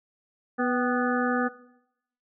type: harmonic tone with a mistuned harmonic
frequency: 246.5 Hz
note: B3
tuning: 3 cents flat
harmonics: 1 / 2 / 3 / 5 / 6 / 7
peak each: -26 / -29 / -31 / -32 / -33 / -33 dBFS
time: 0.58-1.49 s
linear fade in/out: 20 ms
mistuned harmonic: 3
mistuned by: +62 cents
effects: noise-tail reverb RT60 0.8 s tail -18 dB re dry